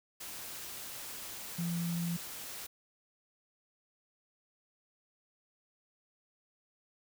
sine tone in noise, 170.8 Hz, F3, 38 cents flat, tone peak -32 dBFS, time 1.58-2.17 s, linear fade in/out 10 ms, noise white, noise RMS -44 dBFS, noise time 0.2-2.67 s, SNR +9 dB, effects none

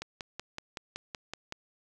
click train, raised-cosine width 0.2 ms, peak -20 dBFS, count 9, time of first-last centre 0.02-1.524 s, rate 5.32 Hz, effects none

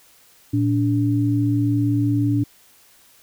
sine tone pair together, 114.7 / 289 Hz, A#2 / D4, -28 / -28 cents, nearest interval octave + major third, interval 1600 cents, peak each -19 dBFS, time 0.53-2.44 s, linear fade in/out 10 ms, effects white hiss -53 dBFS RMS until 3.22 s

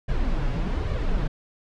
brown noise with flanger, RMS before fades -24 dBFS, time 0.08-1.28 s, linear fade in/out 10 ms, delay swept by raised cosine 1.7 to 7.2 ms, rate 1.2 Hz, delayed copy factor +0.65, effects low-pass 4000 Hz 12 dB/octave

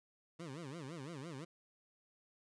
20% pulse tone with vibrato, 150.7 Hz, D3, 45 cents sharp, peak -40 dBFS, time 0.39-1.45 s, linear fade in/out 10 ms, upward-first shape sine, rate 5.9 Hz, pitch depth 260 cents each way, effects resampled to 22050 Hz

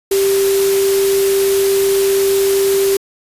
sine tone in noise, 392 Hz, G4, in tune, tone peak -11 dBFS, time 0.11-2.97 s, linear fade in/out 5 ms, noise white, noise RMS -22 dBFS, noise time 0.11-2.97 s, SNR +8 dB, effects resampled to 32000 Hz

